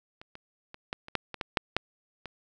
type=clicks; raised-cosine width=0.3 ms; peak=-29 / -28 / -27 / -16 / -27 / -10 / -21 / -15 / -7 / -8 / -23 dBFS; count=11; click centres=0.215 / 0.354 / 0.744 / 0.929 / 1.084 / 1.153 / 1.343 / 1.412 / 1.572 / 1.766 / 2.257 s; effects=none